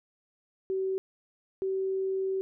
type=tone pair in turn; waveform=sine; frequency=381.1 / 382.8 Hz; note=G4 / G4; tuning=-49 / -41 cents; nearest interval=unison; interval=8 cents; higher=second; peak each=-27 dBFS; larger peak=neither; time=0.7-0.98 / 1.62-2.41 s; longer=second; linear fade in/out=0 ms; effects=none